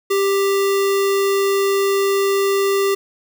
sine tone with sample-and-hold, 394.6 Hz, G4, 11 cents sharp, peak -14 dBFS, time 0.1-2.95 s, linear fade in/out 10 ms, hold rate 1575 Hz, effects none

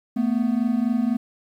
triangle tone pair together, 223 / 246.9 Hz, A3 / B3, +23 / 0 cents, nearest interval major second, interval 177 cents, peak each -20 dBFS, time 0.16-1.17 s, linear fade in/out 10 ms, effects 9-bit

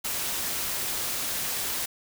white noise, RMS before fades -30 dBFS, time 0.04-1.86 s, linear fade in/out 10 ms, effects none

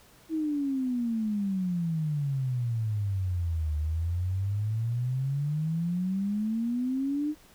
sine exponential two-way sweep, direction down then up, 324.9 to 74.9 to 307.1 Hz, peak -26 dBFS, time 0.29-7.35 s, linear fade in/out 50 ms, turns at 3.76 s, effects pink hiss -57 dBFS RMS until 7.54 s

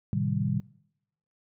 sine chord, A half-diminished seventh, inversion none, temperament equal, 110 / 130.81 / 155.56 / 196 Hz, A2 / C3 / Eb3 / G3, 0 / 0 / 0 / 0 cents, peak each -30 dBFS, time 0.13-0.6 s, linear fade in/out 0 ms, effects noise-tail reverb RT60 0.8 s tail -23 dB re dry + high-pass 60 Hz 12 dB/octave

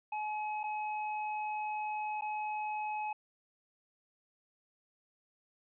square tone with dropouts, 850 Hz, G#5, 40 cents sharp, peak -35 dBFS, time 0.12-3.13 s, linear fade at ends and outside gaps 5 ms, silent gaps 0.633-0.638 / 2.211-2.22 s, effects resampled to 8000 Hz + 12-bit

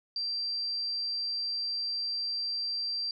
sine tone, 4708 Hz, D8, 3 cents sharp, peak -30 dBFS, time 0.16-3.11 s, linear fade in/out 2 ms, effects none

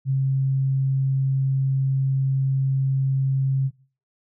sine tone, 134.5 Hz, C3, 48 cents sharp, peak -18 dBFS, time 0.05-3.71 s, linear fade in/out 50 ms, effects noise-tail reverb RT60 0.4 s tail -20 dB re dry

